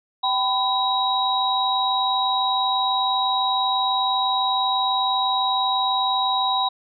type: tone cluster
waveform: sine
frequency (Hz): 773 / 1001 / 3833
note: G5 / B5 / A#7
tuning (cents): -24 / +23 / +47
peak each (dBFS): -23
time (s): 0.23-6.69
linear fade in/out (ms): 10
effects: none